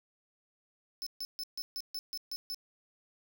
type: tone bursts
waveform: 45% pulse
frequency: 5260 Hz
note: E8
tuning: 5 cents flat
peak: -36 dBFS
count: 9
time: 1.02-2.545 s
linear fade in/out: 0 ms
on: 45 ms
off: 140 ms
effects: none